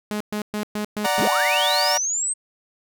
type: tone bursts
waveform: sawtooth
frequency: 210 Hz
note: G#3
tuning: 19 cents sharp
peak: -20 dBFS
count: 6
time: 0.11-1.274 s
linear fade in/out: 0 ms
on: 94 ms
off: 120 ms
type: chord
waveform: sawtooth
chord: D augmented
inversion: none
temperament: equal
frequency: 587.3 / 740 / 932.3 Hz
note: D5 / F#5 / A#5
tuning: 0 / 0 / 0 cents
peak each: -20 dBFS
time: 1.04-1.98 s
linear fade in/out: 10 ms
type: linear sweep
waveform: sine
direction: up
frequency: 55 to 8440 Hz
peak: -21 dBFS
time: 1.19-2.34 s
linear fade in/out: 20 ms
effects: none